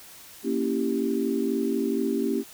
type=chord; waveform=sine; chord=A# diminished seventh; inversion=none; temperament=equal; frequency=233.1 / 277.2 / 329.6 / 392 Hz; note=A#3 / C#4 / E4 / G4; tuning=0 / 0 / 0 / 0 cents; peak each=-28 / -28 / -31 / -28 dBFS; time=0.43-2.44 s; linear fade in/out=50 ms; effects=white hiss -47 dBFS RMS until 2.53 s